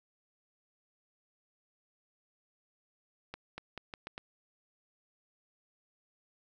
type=accelerating click train; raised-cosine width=0.3 ms; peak=-25 dBFS; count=6; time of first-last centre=3.34-4.179 s; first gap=240 ms; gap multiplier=0.82; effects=none